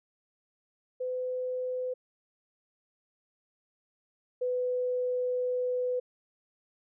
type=tone pair in turn; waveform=sine; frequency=506 / 499.3 Hz; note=B4 / B4; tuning=+42 / +19 cents; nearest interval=unison; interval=23 cents; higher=first; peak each=-30 / -27 dBFS; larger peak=second; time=1-1.94 / 4.41-6 s; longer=second; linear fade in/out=10 ms; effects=none